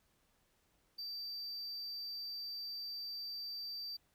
triangle tone, 4658 Hz, D8, 15 cents flat, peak -40 dBFS, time 0.98-3.97 s, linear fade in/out 10 ms, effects pink hiss -75 dBFS RMS until 4.14 s

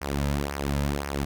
sawtooth tone with flanger, 70.9 Hz, C#2, 40 cents sharp, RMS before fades -28 dBFS, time 0.01-1.25 s, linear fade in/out 10 ms, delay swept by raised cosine 0.25 to 2.75 ms, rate 1.9 Hz, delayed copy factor -0.7, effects none

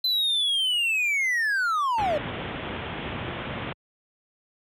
triangle linear sweep, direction down, 4069 to 563 Hz, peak -20 dBFS, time 0.04-2.18 s, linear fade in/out 5 ms
pink low-pass noise, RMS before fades -32 dBFS, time 1.98-3.73 s, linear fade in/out 5 ms, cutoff 3500 Hz, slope 96 dB/octave
effects high-pass 80 Hz 12 dB/octave

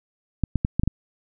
clicks, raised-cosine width 5 ms, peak -8 dBFS, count 6, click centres 0.437 / 0.557 / 0.649 / 0.796 / 0.835 / 0.876 s, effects none

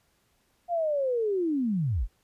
sine linear sweep, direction down, 710 to 30.4 Hz, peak -24 dBFS, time 0.68-2.08 s, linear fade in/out 50 ms, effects pink hiss -69 dBFS RMS until 2.23 s + resampled to 32000 Hz

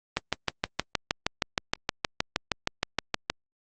click train, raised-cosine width 0.2 ms, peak -6 dBFS, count 21, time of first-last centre 0.17-3.3 s, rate 6.39 Hz, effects low-pass 7000 Hz 12 dB/octave + Opus 32 kbps

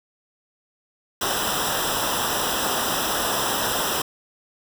pink noise with comb filter, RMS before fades -24 dBFS, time 1.21-4.02 s, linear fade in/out 5 ms, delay 0.45 ms, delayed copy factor -0.9, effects none

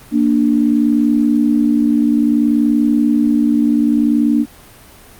sine tone pair together, 233.1 / 293.7 Hz, A#3 / D4, 0 / 0 cents, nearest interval major third, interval 400 cents, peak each -13 dBFS, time 0.11-4.46 s, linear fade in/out 50 ms, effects pink hiss -41 dBFS RMS until 5.19 s + Opus 32 kbps

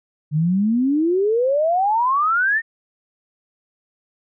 sine exponential sweep, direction up, 145.1 to 1864.7 Hz, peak -15 dBFS, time 0.31-2.62 s, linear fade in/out 50 ms, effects none

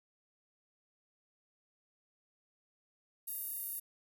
sawtooth tone with high-pass filter, 932.3 Hz, A#5, in tune, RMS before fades -41 dBFS, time 3.27-3.8 s, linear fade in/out 10 ms, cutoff 12000 Hz, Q 4.6, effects none

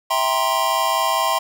square chord, C dominant seventh, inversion first, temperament just, 654.1 / 784.9 / 941.9 / 1046.5 Hz, E5 / G5 / Bb5 / C6, -14 / +2 / +18 / 0 cents, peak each -25 / -25 / -25 / -21 dBFS, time 0.1-1.39 s, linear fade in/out 10 ms, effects none

